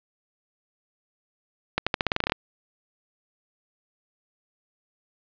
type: accelerating click train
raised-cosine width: 0.3 ms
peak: -6 dBFS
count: 12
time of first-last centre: 1.78-2.321 s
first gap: 86 ms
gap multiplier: 0.88
effects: resampled to 11025 Hz + 8-bit